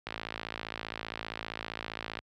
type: click train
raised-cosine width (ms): 0.3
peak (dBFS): -19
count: 118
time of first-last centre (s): 0.07-2.19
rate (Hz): 55.2
effects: high-pass 60 Hz 12 dB/octave